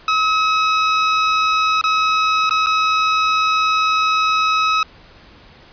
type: tone with dropouts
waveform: sawtooth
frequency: 1281 Hz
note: E6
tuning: 50 cents flat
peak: -10 dBFS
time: 0.08-4.83 s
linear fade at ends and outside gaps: 2 ms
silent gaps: 1.813-1.839 / 2.495-2.508 / 2.662-2.668 s
effects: pink hiss -45 dBFS RMS until 5.72 s + resampled to 11025 Hz